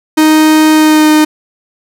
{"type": "tone with pitch glide", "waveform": "45% pulse", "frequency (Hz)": [311.1, 307], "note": ["D#4", "D#4"], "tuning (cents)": [0, -23], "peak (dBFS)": -4, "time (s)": [0.17, 1.25], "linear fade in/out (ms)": 10, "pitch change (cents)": -23, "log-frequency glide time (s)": [0.72, 1.09], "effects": []}